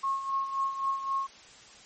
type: tone with tremolo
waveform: sine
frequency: 1086 Hz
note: C#6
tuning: 36 cents flat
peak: -25 dBFS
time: 0.03-1.27 s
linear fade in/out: 10 ms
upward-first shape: sine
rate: 3.8 Hz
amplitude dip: 65%
effects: white hiss -52 dBFS RMS until 1.85 s + MP3 32 kbps